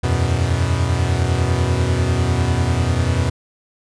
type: chord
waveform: 45% pulse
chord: E suspended second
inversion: none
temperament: equal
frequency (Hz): 82.41 / 92.5 / 123.47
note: E2 / F#2 / B2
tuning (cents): 0 / 0 / 0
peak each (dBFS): -20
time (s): 0.03-3.3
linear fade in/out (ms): 10
effects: resampled to 22050 Hz